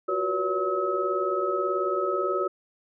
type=tone cluster; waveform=sine; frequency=355.7 / 374.1 / 490.4 / 568 / 1285 Hz; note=F4 / F#4 / B4 / C#5 / E6; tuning=+32 / +19 / -12 / +42 / -45 cents; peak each=-35 / -28 / -33 / -30 / -28 dBFS; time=0.08-2.48 s; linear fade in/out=10 ms; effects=none